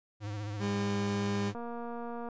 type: tone with vibrato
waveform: square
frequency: 104.4 Hz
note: G#2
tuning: 10 cents sharp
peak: -36 dBFS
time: 0.2-1.55 s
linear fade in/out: 50 ms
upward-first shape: sine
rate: 15 Hz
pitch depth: 54 cents each way
type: tone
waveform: 30% pulse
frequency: 202.1 Hz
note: G#3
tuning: 47 cents flat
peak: -28 dBFS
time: 0.59-1.53 s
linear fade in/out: 50 ms
type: noise with exponential decay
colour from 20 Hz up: violet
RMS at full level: -41 dBFS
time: 1.08-1.51 s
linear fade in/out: 5 ms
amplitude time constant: 93 ms
type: click train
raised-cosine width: 1 ms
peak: -28 dBFS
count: 175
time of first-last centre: 1.55-2.287 s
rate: 236 Hz
effects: resampled to 16000 Hz